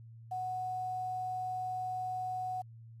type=tone with quantisation; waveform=sine; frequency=740 Hz; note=F#5; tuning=in tune; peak=-34 dBFS; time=0.31-2.62 s; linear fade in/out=10 ms; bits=10; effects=added 114 Hz sine -49 dBFS peak until 3 s + resampled to 32000 Hz